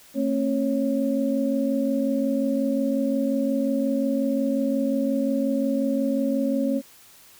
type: tone cluster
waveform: sine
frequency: 224.9 / 270.5 / 551 Hz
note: A3 / C#4 / C#5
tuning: +38 / -42 / -11 cents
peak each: -26 / -23 / -27 dBFS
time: 0.14-6.82 s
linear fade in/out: 50 ms
effects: white hiss -51 dBFS RMS until 7.39 s